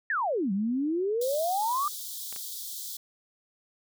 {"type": "exponential two-way sweep", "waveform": "sine", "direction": "down then up", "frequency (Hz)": [1869, 186.9, 1217], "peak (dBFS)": -25, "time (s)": [0.1, 1.88], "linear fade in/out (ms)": 2, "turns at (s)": 0.52}
{"type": "high-pass noise", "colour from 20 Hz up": "white", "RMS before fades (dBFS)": -38, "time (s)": [1.21, 2.97], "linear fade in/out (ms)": 5, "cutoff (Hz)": 3300, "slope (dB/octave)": 96}
{"type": "clicks", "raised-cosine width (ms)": 0.2, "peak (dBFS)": -24, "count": 2, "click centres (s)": [2.326, 2.362]}
{"effects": []}